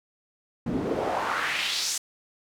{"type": "noise with band-pass filter sweep", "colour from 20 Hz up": "pink", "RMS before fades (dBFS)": -28, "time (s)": [0.66, 1.98], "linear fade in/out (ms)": 5, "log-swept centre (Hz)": [210, 7300], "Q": 2.2, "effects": []}